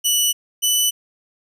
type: tone pair in turn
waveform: 15% pulse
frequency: 2960 / 2981 Hz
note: F#7 / F#7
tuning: 0 / +12 cents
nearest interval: unison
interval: 12 cents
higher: second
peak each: -8 dBFS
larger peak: neither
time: 0.04-0.33 / 0.62-0.91 s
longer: neither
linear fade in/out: 20 ms
effects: none